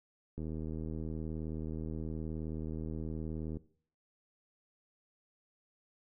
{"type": "click train", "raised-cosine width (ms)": 3, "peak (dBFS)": -28, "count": 253, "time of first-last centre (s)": [0.38, 3.57], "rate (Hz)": 79, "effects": ["noise-tail reverb RT60 0.5 s tail -17 dB re dry"]}